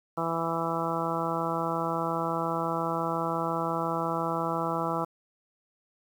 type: harmonic tone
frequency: 165.7 Hz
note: E3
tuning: 9 cents sharp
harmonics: 1 / 2 / 3 / 4 / 5 / 6 / 7 / 8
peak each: -35 / -35 / -35 / -35 / -35 / -35 / -35 / -35 dBFS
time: 0.17-5.05 s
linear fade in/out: 10 ms
effects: 9-bit